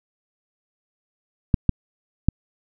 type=clicks; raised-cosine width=5 ms; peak=-3 dBFS; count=3; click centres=1.542 / 1.693 / 2.286 s; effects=none